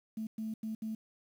sine tone bursts at uneven times, 219.8 Hz, A3, 2 cents flat, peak -34 dBFS, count 4, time 0.17-0.27 / 0.38-0.54 / 0.63-0.75 / 0.82-0.95 s, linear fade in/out 5 ms, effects tanh soft clip ceiling -30 dBFS + 10-bit

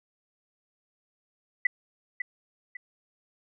sine tone with echo, 1991 Hz, B6, 14 cents sharp, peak -18 dBFS, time 1.65-1.67 s, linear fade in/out 5 ms, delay 550 ms, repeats 2, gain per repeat -9 dB, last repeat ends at 2.77 s, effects none

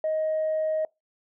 sine tone, 627 Hz, D#5, 13 cents sharp, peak -22 dBFS, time 0.04-0.85 s, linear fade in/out 2 ms, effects noise-tail reverb RT60 0.2 s tail -25 dB re dry + tanh soft clip ceiling -20 dBFS

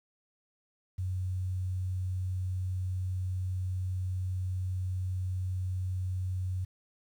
sine tone with quantisation, 92.5 Hz, F#2, in tune, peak -30 dBFS, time 0.98-6.65 s, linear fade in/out 10 ms, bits 10, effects none

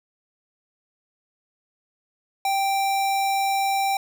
square tone, 784 Hz, G5, in tune, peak -21 dBFS, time 2.45-3.97 s, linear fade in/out 2 ms, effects none

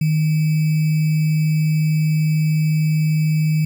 sine tone with sample-and-hold, 155.56 Hz, D#3, in tune, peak -14 dBFS, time 0.01-3.65 s, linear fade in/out 5 ms, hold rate 2450 Hz, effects none

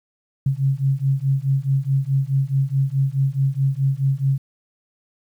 sine beating tone pair, 133.9 / 138.6 Hz, C3 / C#3, +40 / 0 cents, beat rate 4.7 Hz, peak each -20 dBFS, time 0.46-4.38 s, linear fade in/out 5 ms, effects 9-bit

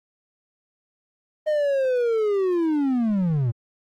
triangle linear sweep, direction down, 620 to 110 Hz, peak -17 dBFS, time 1.46-3.52 s, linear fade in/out 20 ms, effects Opus 24 kbps

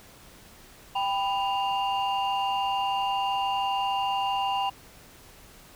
sine tone cluster, 787 / 993 / 2806 Hz, G5 / B5 / F7, +7 / +9 / +8 cents, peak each -25 / -28 / -31 dBFS, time 0.95-4.7 s, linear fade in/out 10 ms, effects tanh soft clip ceiling -20 dBFS + pink hiss -51 dBFS RMS until 5.75 s

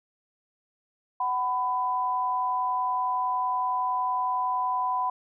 sine tone pair together, 749.2 / 1000 Hz, F#5 / B5, +21 / +21 cents, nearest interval perfect fourth, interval 500 cents, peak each -30 / -25 dBFS, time 1.2-5.1 s, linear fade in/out 5 ms, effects none

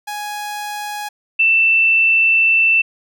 sawtooth / sine tone pair in turn, 832 / 2668 Hz, G#5 / E7, +3 / +20 cents, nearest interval octave + minor sixth, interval 2017 cents, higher second, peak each -20 / -10 dBFS, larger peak second, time 0.07-1.09 / 1.39-2.82 s, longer second, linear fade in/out 10 ms, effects none

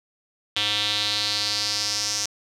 square tone with band-pass filter sweep, 104.4 Hz, G#2, 10 cents sharp, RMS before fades -25 dBFS, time 0.56-2.26 s, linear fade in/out 5 ms, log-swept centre 3400 to 5800 Hz, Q 4.2, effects none

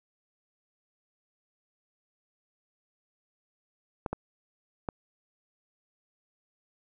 clicks, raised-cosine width 1 ms, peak -17 dBFS, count 3, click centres 4.062 / 4.13 / 4.888 s, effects none

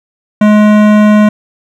sine tone with hard clipping, 210.9 Hz, G#3, 27 cents sharp, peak -5 dBFS, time 0.41-1.29 s, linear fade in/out 5 ms, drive 17 dB, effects none

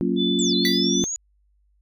sine chord, Gb major seventh, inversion none, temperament equal with one note detuned, 185 / 231.7 / 277.2 / 349.2 Hz, Gb3 / Bb3 / Db4 / F4, 0 / -10 / 0 / 0 cents, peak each -25 dBFS, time 0.01-1.04 s, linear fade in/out 0 ms
sine tone with tremolo, 3496 Hz, A7, 12 cents flat, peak -23 dBFS, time 0.16-1.06 s, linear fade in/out 50 ms, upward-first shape triangle, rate 3.6 Hz, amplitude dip 25%
sine linear two-way sweep, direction down then up, 7970 to 3951 to 6870 Hz, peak -25 dBFS, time 0.39-1.16 s, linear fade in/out 0 ms, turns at 0.55 s
25% pulse tone with exponential decay, 1975.5 Hz, B6, in tune, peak -15 dBFS, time 0.65-0.88 s, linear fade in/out 1 ms, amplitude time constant 49 ms
effects added 50 Hz sine -60 dBFS peak until 1.81 s

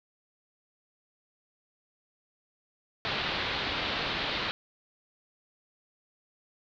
white low-pass noise, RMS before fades -32 dBFS, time 3.05-4.51 s, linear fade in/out 0 ms, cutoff 4200 Hz, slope 48 dB/octave, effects none

